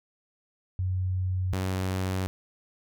sine / sawtooth tone pair in turn, 92.5 / 93.85 Hz, F#2 / F#2, 0 / +25 cents, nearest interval unison, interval 25 cents, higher second, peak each -25 / -23 dBFS, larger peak second, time 0.79-1.53 / 1.53-2.27 s, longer neither, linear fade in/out 0 ms, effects none

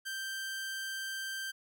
sawtooth tone, 1568 Hz, G6, in tune, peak -33 dBFS, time 0.05-1.52 s, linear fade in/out 20 ms, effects none

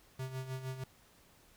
square tone with tremolo, 130.81 Hz, C3, in tune, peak -37 dBFS, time 0.19-0.84 s, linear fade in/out 5 ms, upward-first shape sine, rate 6.5 Hz, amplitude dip 65%, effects pink hiss -64 dBFS RMS until 1.56 s

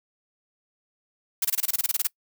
blue noise bursts, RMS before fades -23 dBFS, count 13, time 1.42-2.072 s, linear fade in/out 5 ms, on 28 ms, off 24 ms, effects noise-tail reverb RT60 0.1 s tail -25 dB re dry

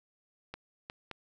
clicks, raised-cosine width 0.3 ms, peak -24 dBFS, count 3, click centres 0.54 / 0.899 / 1.113 s, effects none

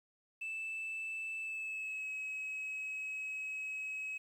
sine tone with pitch glide, 2637 to 2559 Hz, E7 to D#7, 0 to +48 cents, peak -36 dBFS, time 0.41-4.18 s, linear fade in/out 10 ms, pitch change -52 cents, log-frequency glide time 1.4-2.11 s, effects tanh soft clip ceiling -36 dBFS + 11-bit

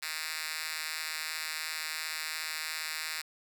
5% pulse tone with high-pass filter, 157.1 Hz, D#3, 17 cents sharp, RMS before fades -37 dBFS, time 0.02-3.22 s, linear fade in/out 10 ms, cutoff 2600 Hz, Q 1.3, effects 9-bit

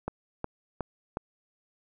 click train, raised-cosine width 1 ms, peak -17 dBFS, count 4, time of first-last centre 0.08-1.171 s, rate 2.75 Hz, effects none

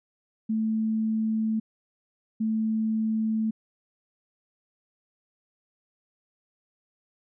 sine tone pair in turn, 220 / 220 Hz, A3 / A3, 0 / 0 cents, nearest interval unison, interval 0 cents, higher neither, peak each -23 / -23 dBFS, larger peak neither, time 0.49-1.6 / 2.4-3.51 s, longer neither, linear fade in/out 10 ms, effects none

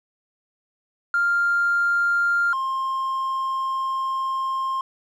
triangle tone pair in turn, 1396.9 / 1061.1 Hz, F6 / C6, 0 / +24 cents, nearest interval perfect fourth, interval 476 cents, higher first, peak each -14 / -20 dBFS, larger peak first, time 1.14-2.53 / 2.53-4.81 s, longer second, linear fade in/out 2 ms, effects tanh soft clip ceiling -15 dBFS

